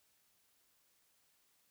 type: silence
effects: white hiss -74 dBFS RMS until 1.7 s